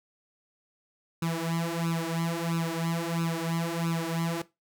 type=tone with flanger; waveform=sawtooth; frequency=166.4 Hz; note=E3; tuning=17 cents sharp; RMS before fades=-30 dBFS; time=1.22-4.42 s; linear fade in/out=5 ms; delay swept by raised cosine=0.76 to 5.06 ms; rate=1.5 Hz; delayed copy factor=+0.85; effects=noise-tail reverb RT60 0.2 s tail -17 dB re dry